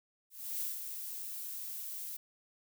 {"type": "noise with ADSR envelope", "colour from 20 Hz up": "violet", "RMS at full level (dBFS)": -36, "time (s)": [0.3, 2.17], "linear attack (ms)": 310, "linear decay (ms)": 170, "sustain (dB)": -6, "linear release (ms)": 8, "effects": []}